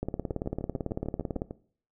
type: two click trains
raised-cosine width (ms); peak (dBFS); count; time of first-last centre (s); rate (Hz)
2; -23 / -17; 9 / 26; 0.31-1.509 / 0.03-1.419; 6.67 / 18
effects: noise-tail reverb RT60 0.5 s tail -18 dB re dry